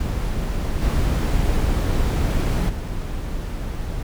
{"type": "noise with level steps", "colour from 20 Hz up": "brown", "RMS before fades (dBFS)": [-23, -19, -27], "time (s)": [0, 4.03], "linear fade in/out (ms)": 5, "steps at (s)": [0.81, 2.68], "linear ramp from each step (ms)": 20, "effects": []}